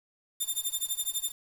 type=tone with tremolo; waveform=5% pulse; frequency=3593 Hz; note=A7; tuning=36 cents sharp; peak=-19 dBFS; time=0.4-1.32 s; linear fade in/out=10 ms; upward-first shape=sine; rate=12 Hz; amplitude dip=90%; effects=8-bit